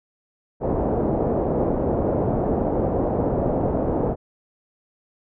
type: low-pass noise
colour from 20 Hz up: white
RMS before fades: -22 dBFS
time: 0.6-4.16 s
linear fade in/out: 50 ms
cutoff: 640 Hz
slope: 24 dB/octave
effects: none